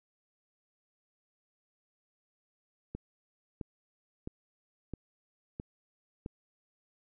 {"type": "click train", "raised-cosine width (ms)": 3, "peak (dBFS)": -25, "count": 6, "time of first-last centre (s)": [2.95, 6.261], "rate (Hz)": 1.51, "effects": []}